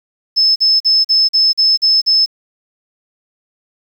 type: tone bursts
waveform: sine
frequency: 5230 Hz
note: E8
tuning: 15 cents flat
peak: -8 dBFS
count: 8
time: 0.36-2.261 s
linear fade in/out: 20 ms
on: 200 ms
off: 43 ms
effects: 7-bit